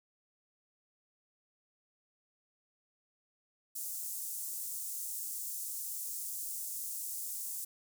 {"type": "high-pass noise", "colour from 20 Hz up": "pink", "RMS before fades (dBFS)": -40, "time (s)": [3.75, 7.65], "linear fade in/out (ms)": 10, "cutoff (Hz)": 7500, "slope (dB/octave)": 24, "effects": []}